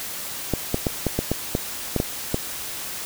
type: clicks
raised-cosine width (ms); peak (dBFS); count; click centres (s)
2; -7; 10; 0.537 / 0.744 / 0.868 / 1.067 / 1.19 / 1.316 / 1.551 / 1.963 / 2.001 / 2.344
effects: white hiss -32 dBFS RMS until 3.05 s